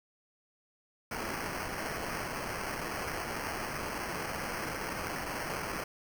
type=noise with sample-and-hold; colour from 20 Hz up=white; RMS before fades=-37 dBFS; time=1.11-5.84 s; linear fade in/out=5 ms; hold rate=3675 Hz; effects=none